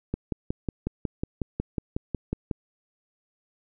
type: click train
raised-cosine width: 3 ms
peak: -14 dBFS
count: 14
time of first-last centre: 0.14-2.512 s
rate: 5.48 Hz
effects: none